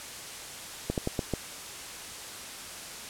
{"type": "slowing click train", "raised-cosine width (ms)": 2, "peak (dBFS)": -14, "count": 5, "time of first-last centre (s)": [0.9, 1.337], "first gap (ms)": 78, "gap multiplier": 1.23, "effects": ["white hiss -41 dBFS RMS until 3.09 s", "low-pass 10000 Hz 12 dB/octave"]}